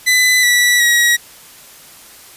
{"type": "tone with pitch steps", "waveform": "sawtooth", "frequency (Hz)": [2004, 1956, 1909.1], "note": ["B6", "B6", "A#6"], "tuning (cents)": [25, -17, 41], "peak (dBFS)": -6, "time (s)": [0.06, 1.17], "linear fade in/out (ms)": 20, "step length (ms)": 370, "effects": ["white hiss -40 dBFS RMS until 2.36 s", "resampled to 32000 Hz"]}